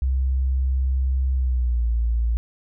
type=tone with pitch glide; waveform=sine; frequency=65.41 to 57.6 Hz; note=C2 to A#1; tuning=0 to -20 cents; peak=-18 dBFS; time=0.02-2.37 s; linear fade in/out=0 ms; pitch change=-220 cents; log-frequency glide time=1.34-1.88 s; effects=none